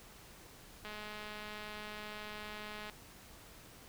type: click train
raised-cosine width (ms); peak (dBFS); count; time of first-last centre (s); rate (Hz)
0.3; -30; 433; 0.85-2.897; 211
effects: pink hiss -56 dBFS RMS until 3.88 s